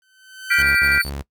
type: tone with exponential growth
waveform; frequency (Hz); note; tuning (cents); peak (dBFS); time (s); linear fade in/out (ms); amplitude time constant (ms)
sawtooth; 1529; G6; -44; -18; 0.02-0.62; 1; 130
type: chord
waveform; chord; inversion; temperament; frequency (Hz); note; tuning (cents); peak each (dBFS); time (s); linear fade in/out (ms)
sine; G dominant seventh; third; just; 1411.2 / 1568 / 1960 / 2352; F6 / G6 / B6 / D7; +18 / 0 / -14 / +2; -20; 0.5-1.02; 10
type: tone with tremolo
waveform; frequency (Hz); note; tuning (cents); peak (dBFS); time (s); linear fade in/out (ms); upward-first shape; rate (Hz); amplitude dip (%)
sawtooth; 4507; C#8; +28; -23; 0.5-1.1; 20; square; 12; 50
type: tone bursts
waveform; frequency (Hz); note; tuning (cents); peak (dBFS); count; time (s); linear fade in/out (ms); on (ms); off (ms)
sawtooth; 69.9; C#2; +15; -23; 3; 0.58-1.224; 10; 180; 52
effects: noise-tail reverb RT60 0.1 s tail -21 dB re dry